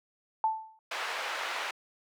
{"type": "tone with exponential decay", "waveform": "sine", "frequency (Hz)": 880, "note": "A5", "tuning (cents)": 0, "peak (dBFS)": -21, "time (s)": [0.44, 0.79], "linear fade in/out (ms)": 1, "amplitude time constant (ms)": 75}
{"type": "band-pass noise", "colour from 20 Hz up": "white", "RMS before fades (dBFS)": -35, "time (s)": [0.91, 1.71], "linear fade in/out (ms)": 5, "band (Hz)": [610, 2100], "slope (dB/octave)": 12}
{"effects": ["high-pass 400 Hz 12 dB/octave"]}